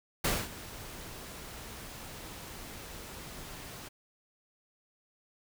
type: noise with ADSR envelope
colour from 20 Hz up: pink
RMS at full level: -28 dBFS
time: 0.24-3.89 s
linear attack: 8 ms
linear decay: 230 ms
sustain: -17 dB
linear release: 16 ms
effects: none